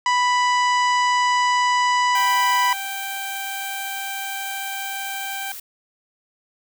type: harmonic tone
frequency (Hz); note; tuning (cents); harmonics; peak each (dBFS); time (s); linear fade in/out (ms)
987.8; B5; 0; 1 / 2 / 3 / 4 / 5 / 6 / 7 / 8; -17 / -23 / -29 / -38 / -33 / -38 / -37 / -40; 0.06-2.73; 2
type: noise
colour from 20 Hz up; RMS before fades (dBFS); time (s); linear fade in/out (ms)
blue; -35; 2.15-5.6; 5
type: tone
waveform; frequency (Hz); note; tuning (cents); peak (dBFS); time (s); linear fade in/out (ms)
15% pulse; 784; G5; 0; -21; 2.15-5.52; 2
effects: none